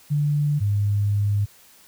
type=tone pair in turn; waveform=sine; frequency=146.83 / 102.22 Hz; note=D3 / G#2; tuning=0 / -27 cents; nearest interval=tritone; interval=627 cents; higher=first; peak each=-18 dBFS; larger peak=neither; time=0.1-0.6 / 0.6-1.46 s; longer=second; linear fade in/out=20 ms; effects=white hiss -52 dBFS RMS until 1.87 s